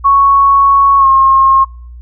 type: tone with pitch glide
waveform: sine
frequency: 1108.7 to 1074.7 Hz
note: C#6 to C6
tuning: 0 to +46 cents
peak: -4 dBFS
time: 0.04-1.65 s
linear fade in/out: 20 ms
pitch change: -54 cents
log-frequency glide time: 0.98-1.07 s
effects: noise-tail reverb RT60 0.5 s tail -26 dB re dry + added 60 Hz sine -28 dBFS peak until 2.01 s